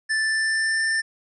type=tone with pitch glide; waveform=square; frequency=1760 to 1786.6 Hz; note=A6 to A6; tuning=0 to +26 cents; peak=-21 dBFS; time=0.09-1.02 s; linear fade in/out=20 ms; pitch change=+26 cents; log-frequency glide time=0.2-0.84 s; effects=resampled to 24000 Hz